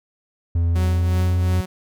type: tone with pitch glide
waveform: triangle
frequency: 84.5 to 88.39 Hz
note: E2 to F2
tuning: +43 to +21 cents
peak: -14 dBFS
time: 0.55-1.61 s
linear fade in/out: 5 ms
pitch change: +78 cents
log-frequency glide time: 0.73-1.3 s
type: tone with tremolo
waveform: sawtooth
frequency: 185.3 Hz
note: F#3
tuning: 3 cents sharp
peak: -21 dBFS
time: 0.75-1.66 s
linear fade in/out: 10 ms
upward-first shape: triangle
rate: 2.8 Hz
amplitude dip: 65%
effects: none